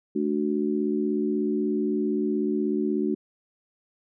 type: chord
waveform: sine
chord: D major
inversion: second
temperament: equal with one note detuned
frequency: 217.1 / 293.7 / 370 Hz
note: A3 / D4 / F#4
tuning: -23 / 0 / 0 cents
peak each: -27 dBFS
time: 0.15-3.15 s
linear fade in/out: 10 ms
effects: none